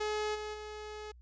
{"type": "tone with level steps", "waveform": "sawtooth", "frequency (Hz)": 424.5, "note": "G#4", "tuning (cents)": 38, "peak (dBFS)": [-28, -34, -38], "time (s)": [0, 1.12], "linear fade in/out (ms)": 10, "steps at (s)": [0.34, 0.53], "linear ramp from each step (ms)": 20, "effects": ["added 60 Hz sine -53 dBFS peak until 1.21 s", "resampled to 16000 Hz"]}